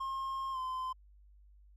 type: tone with pitch glide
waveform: triangle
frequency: 1070 to 1031.2 Hz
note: C6 to C6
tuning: +38 to -26 cents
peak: -33 dBFS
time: 0-0.93 s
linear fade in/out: 10 ms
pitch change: -64 cents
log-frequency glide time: 0.52-0.58 s
effects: added 50 Hz sine -57 dBFS peak until 1.76 s